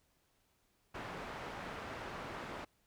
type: low-pass noise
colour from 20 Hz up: white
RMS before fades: -45 dBFS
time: 0.94-2.65 s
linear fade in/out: 10 ms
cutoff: 1400 Hz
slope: 12 dB/octave
effects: pink hiss -75 dBFS RMS until 2.86 s